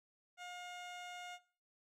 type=tone; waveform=15% pulse; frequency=714 Hz; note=F5; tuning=38 cents sharp; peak=-40 dBFS; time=0.37-1.39 s; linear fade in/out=50 ms; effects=noise-tail reverb RT60 0.4 s tail -17 dB re dry + low-pass 7000 Hz 12 dB/octave